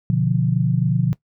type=chord; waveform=sine; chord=B diminished; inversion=none; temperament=equal; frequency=123.47 / 146.83 / 174.61 Hz; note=B2 / D3 / F3; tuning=0 / 0 / 0 cents; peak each=-20 dBFS; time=0.1-1.13 s; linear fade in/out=0 ms; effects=noise-tail reverb RT60 0.1 s tail -18 dB re dry